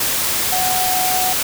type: tone in noise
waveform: sine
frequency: 740 Hz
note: F#5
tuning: in tune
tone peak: -19 dBFS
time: 0.52-1.33 s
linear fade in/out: 5 ms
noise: white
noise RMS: -19 dBFS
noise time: 0-1.43 s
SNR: -3 dB
effects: none